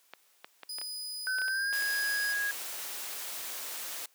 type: clicks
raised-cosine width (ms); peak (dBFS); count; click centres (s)
0.3; -26; 10; 0.136 / 0.445 / 0.633 / 0.785 / 0.815 / 1.385 / 1.418 / 1.482 / 1.728 / 1.823
type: tone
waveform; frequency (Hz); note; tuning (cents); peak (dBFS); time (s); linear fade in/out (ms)
sawtooth; 4978; D#8; 0; -34; 0.69-2.33; 5
type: tone with pitch glide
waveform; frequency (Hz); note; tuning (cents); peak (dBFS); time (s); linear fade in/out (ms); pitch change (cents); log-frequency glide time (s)
sine; 1522 to 1650.2; F#6 to G#6; +48 to -12; -29; 1.27-2.51; 0; +140; 1.42-1.78
type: noise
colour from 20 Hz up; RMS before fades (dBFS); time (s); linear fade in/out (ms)
white; -39; 1.73-4.06; 5
effects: white hiss -66 dBFS RMS until 4.14 s + high-pass 400 Hz 12 dB/octave